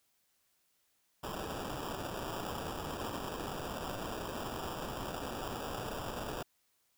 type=noise with sample-and-hold; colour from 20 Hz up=blue; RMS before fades=-40 dBFS; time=1.23-6.43 s; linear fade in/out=10 ms; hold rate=2100 Hz; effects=white hiss -75 dBFS RMS until 6.97 s